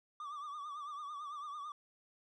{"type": "tone with vibrato", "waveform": "triangle", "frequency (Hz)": 1174.7, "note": "D6", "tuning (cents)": 0, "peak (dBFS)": -40, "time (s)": [0.2, 1.72], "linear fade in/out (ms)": 2, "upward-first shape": "triangle", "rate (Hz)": 9, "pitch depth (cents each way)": 95, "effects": ["resampled to 22050 Hz"]}